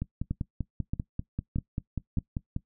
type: two click trains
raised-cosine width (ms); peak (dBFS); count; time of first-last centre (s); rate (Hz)
5; -18 / -17; 14 / 4; 0.02-2.564 / 0.31-2.185; 5.11 / 1.6
effects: noise-tail reverb RT60 0.1 s tail -19 dB re dry